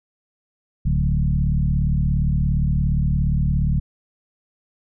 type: tone with frequency modulation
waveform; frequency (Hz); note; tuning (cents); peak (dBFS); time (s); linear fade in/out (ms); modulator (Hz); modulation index
sine; 100; G2; +35; -16; 0.85-3.8; 10; 37.2; 2
effects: none